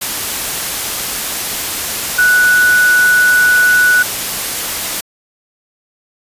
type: tone in noise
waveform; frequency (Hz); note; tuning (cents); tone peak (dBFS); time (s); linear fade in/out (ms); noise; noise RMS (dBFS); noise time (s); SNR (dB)
sine; 1478; F#6; -2; -7; 2.18-4.03; 10; white; -19; 0.01-5.01; +9
effects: resampled to 32000 Hz